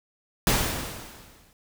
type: noise with exponential decay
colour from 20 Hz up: pink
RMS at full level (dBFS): -20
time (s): 0.47-1.53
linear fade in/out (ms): 1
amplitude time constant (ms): 230
effects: none